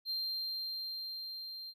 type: tone with level ramp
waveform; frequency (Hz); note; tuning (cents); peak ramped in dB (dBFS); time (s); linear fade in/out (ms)
triangle; 4172; C8; -6; -32 to -42; 0.05-1.74; 50
effects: none